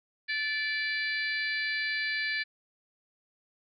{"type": "harmonic tone", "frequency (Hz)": 582, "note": "D5", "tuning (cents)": -16, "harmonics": [3, 4, 5, 6, 7, 8], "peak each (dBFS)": [-31, -34, -46, -45, -38, -40], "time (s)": [0.28, 2.44], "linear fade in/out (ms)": 20, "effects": []}